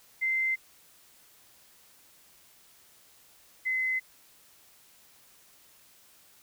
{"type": "tone pair in turn", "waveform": "sine", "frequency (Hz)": [2077, 2044], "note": ["C7", "C7"], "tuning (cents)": [-13, -41], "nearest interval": "unison", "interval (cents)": 28, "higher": "first", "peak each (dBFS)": [-25, -26], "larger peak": "first", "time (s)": [[0.21, 0.56], [3.65, 4]], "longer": "neither", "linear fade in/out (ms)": 20, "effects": ["white hiss -59 dBFS RMS until 6.42 s"]}